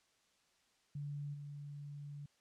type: tone with level steps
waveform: sine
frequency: 144.5 Hz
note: D3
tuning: 28 cents flat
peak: -40 / -45 dBFS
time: 0.95-2.26 s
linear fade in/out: 5 ms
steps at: 1.33 s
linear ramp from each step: 20 ms
effects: white hiss -74 dBFS RMS until 2.4 s + low-pass 7000 Hz 12 dB/octave